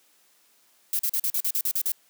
violet noise bursts, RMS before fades -25 dBFS, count 10, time 0.93-1.919 s, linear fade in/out 2 ms, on 62 ms, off 41 ms, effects white hiss -62 dBFS RMS until 2.09 s + high-pass 200 Hz 12 dB/octave

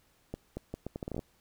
accelerating click train, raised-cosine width 2 ms, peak -23 dBFS, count 12, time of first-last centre 0.34-1.192 s, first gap 230 ms, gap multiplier 0.74, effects pink hiss -68 dBFS RMS until 1.4 s

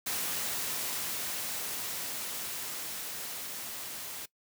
white noise with level ramp, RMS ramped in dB -33 to -41 dBFS, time 0.06-4.26 s, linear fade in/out 10 ms, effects noise-tail reverb RT60 0.1 s tail -20 dB re dry + high-pass 100 Hz 12 dB/octave

